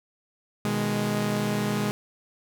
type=chord; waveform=sawtooth; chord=G# minor; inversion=first; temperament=equal; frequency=123.47 / 155.56 / 207.7 Hz; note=B2 / D#3 / G#3; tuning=0 / 0 / 0 cents; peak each=-27 / -28 / -22 dBFS; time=0.65-1.91 s; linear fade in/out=0 ms; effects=none